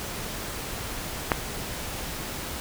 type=click; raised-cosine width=0.5 ms; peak=-4 dBFS; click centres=1.318 s; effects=pink hiss -34 dBFS RMS until 2.6 s